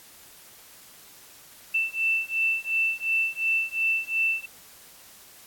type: beating tone pair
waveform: sine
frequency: 2664 / 2666.8 Hz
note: E7 / E7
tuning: +18 / +19 cents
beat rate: 2.8 Hz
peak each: -26 dBFS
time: 1.74-4.46 s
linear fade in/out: 10 ms
effects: white hiss -50 dBFS RMS until 5.46 s + AAC 64 kbps